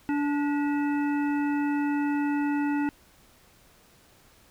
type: harmonic tone with a mistuned harmonic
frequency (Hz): 290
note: D4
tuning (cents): -22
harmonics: 1 / 3 / 5 / 7 / 9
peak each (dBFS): -24 / -34 / -38 / -41 / -43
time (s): 0.09-2.89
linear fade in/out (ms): 0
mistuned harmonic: 7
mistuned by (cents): -89
effects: pink hiss -58 dBFS RMS until 4.5 s